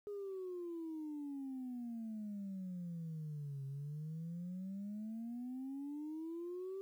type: exponential two-way sweep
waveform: sine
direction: down then up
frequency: 415.3 to 135.5 to 391.6 Hz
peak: -40 dBFS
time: 0.07-6.81 s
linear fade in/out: 0 ms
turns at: 3.65 s
effects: tanh soft clip ceiling -39 dBFS + 12-bit